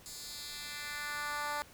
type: tone with high-pass filter sweep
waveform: 10% pulse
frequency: 293.7 Hz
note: D4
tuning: in tune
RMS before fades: -40 dBFS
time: 0.06-1.62 s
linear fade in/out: 0 ms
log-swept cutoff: 6200 to 770 Hz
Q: 1.4
effects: pink hiss -57 dBFS RMS until 1.73 s